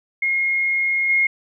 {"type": "tone with level steps", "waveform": "sine", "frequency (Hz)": 2148, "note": "C7", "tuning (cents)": 45, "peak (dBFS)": [-17, -14], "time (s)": [0.22, 1.27], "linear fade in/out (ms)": 5, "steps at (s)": 1.09, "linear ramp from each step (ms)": 10, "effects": []}